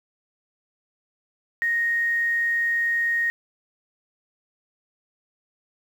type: tone with quantisation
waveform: sine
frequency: 1864.7 Hz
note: A#6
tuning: in tune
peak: -20 dBFS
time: 1.62-3.3 s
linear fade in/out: 0 ms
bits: 8
effects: none